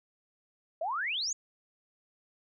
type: exponential sweep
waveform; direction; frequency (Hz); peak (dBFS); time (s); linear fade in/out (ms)
sine; up; 611 to 7040; -30; 0.81-1.33; 5
effects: none